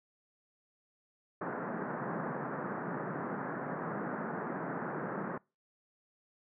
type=band-pass noise; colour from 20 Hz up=pink; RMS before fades=-38 dBFS; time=1.41-5.38 s; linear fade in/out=5 ms; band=140 to 1700 Hz; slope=48 dB/octave; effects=noise-tail reverb RT60 0.3 s tail -26 dB re dry